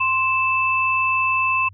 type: tone pair together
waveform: sine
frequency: 1046.5 / 2637 Hz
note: C6 / E7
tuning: 0 / 0 cents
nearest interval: octave + major third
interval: 1600 cents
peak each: -20 / -19 dBFS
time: 0-1.69 s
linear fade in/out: 10 ms
effects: added 96 Hz sine -42 dBFS peak until 1.73 s